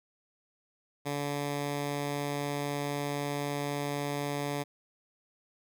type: tone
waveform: 10% pulse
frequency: 143.9 Hz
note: D3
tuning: 35 cents flat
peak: -23 dBFS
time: 1.05-4.64 s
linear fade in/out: 20 ms
effects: none